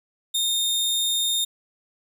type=tone; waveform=sawtooth; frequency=3661 Hz; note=A#7; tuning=32 cents flat; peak=-18 dBFS; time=0.34-1.45 s; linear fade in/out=10 ms; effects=none